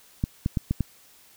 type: clicks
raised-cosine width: 5 ms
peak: -11 dBFS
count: 5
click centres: 0.239 / 0.461 / 0.572 / 0.71 / 0.807 s
effects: white hiss -55 dBFS RMS until 1.36 s